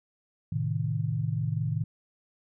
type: chord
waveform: sine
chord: A diminished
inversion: none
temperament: equal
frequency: 110 / 130.81 / 155.56 Hz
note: A2 / C3 / Eb3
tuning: 0 / 0 / 0 cents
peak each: -30 / -32 / -30 dBFS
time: 0.52-1.84 s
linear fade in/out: 5 ms
effects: none